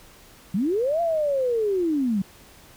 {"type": "linear two-way sweep", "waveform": "sine", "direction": "up then down", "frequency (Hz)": [169.4, 691, 183.5], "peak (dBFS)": -20, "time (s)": [0.54, 2.22], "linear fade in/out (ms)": 5, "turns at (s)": 1.01, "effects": ["pink hiss -50 dBFS RMS until 2.76 s"]}